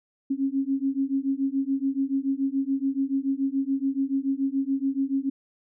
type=beating tone pair; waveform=sine; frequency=268.5 / 275.5 Hz; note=C4 / C#4; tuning=+45 / -11 cents; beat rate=7 Hz; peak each=-26 dBFS; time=0.3-5.3 s; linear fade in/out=10 ms; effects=none